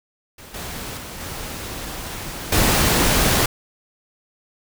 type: noise with level steps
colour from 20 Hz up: pink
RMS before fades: -41 / -31 / -34 / -31 / -17 dBFS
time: 0.38-3.46 s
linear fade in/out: 5 ms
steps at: 0.54 / 0.97 / 1.2 / 2.52 s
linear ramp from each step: 5 ms
effects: none